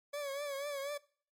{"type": "tone with vibrato", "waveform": "40% pulse", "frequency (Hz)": 566, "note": "C#5", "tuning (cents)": 36, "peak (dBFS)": -36, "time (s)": [0.13, 0.98], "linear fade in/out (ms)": 10, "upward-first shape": "triangle", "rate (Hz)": 4.1, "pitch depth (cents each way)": 80, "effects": ["noise-tail reverb RT60 0.5 s tail -22 dB re dry", "MP3 64 kbps"]}